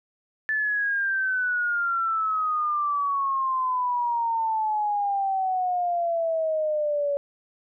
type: exponential sweep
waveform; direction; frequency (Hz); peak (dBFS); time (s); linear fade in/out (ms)
sine; down; 1752 to 565; -22; 0.49-7.17; 0
effects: none